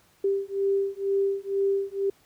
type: beating tone pair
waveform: sine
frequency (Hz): 393 / 395.1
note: G4 / G4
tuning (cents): +4 / +14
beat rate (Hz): 2.1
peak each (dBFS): -26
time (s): 0.24-2.1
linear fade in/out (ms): 5
effects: pink hiss -61 dBFS RMS until 2.25 s + high-pass 60 Hz 12 dB/octave